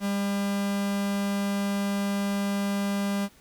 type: tone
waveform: 45% pulse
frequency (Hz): 200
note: G3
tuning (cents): +35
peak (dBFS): -25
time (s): 0-3.29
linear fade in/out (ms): 50
effects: pink hiss -57 dBFS RMS until 3.4 s